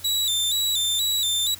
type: tone with vibrato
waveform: sawtooth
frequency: 3729 Hz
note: A#7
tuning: in tune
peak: -18 dBFS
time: 0.04-1.55 s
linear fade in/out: 10 ms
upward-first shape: square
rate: 2.1 Hz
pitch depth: 75 cents each way
effects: added 90 Hz sine -48 dBFS peak until 1.59 s + white hiss -44 dBFS RMS until 1.59 s